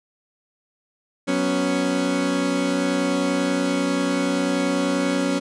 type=chord; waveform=30% pulse; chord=F# suspended fourth; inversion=none; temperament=equal; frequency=185 / 246.9 / 277.2 Hz; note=F#3 / B3 / C#4; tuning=0 / 0 / 0 cents; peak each=-24 / -24 / -19 dBFS; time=1.27-5.4 s; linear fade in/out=20 ms; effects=resampled to 22050 Hz